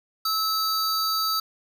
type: tone pair together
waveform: square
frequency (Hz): 1300 / 4633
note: E6 / D8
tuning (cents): -24 / -24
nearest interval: octave + minor seventh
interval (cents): 2200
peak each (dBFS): -26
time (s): 0.25-1.4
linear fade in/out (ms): 5
effects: none